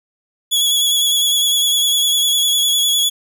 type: tone with vibrato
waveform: sawtooth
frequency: 3380 Hz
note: G#7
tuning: 30 cents sharp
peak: -10 dBFS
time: 0.51-3.1 s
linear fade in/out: 20 ms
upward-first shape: square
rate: 9.9 Hz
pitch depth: 24 cents each way
effects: none